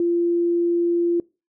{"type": "tone", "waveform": "sine", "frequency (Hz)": 343.9, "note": "F4", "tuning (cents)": -27, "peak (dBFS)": -17, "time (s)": [0, 1.2], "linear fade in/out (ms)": 2, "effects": ["noise-tail reverb RT60 0.3 s tail -24 dB re dry"]}